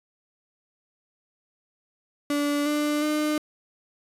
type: tone with pitch steps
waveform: 35% pulse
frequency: 289.8 / 296.9 / 302.6 Hz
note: D4 / D4 / D#4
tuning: -23 / +19 / -48 cents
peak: -21 dBFS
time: 2.3-3.38 s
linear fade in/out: 2 ms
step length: 360 ms
effects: resampled to 32000 Hz